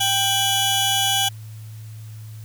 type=tone cluster; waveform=sawtooth; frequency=787 / 2976 / 3368 Hz; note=G5 / F#7 / G#7; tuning=+7 / +9 / +24 cents; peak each=-19 dBFS; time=0-1.29 s; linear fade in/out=10 ms; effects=added 109 Hz sine -34 dBFS peak until 2.44 s + white hiss -51 dBFS RMS until 2.44 s